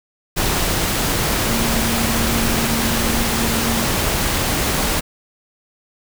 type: tone in noise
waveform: sine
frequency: 229.1 Hz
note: A#3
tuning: 30 cents flat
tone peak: -22 dBFS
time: 1.48-3.86 s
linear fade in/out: 20 ms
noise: pink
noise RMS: -19 dBFS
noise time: 0.36-5.01 s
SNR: -6 dB
effects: none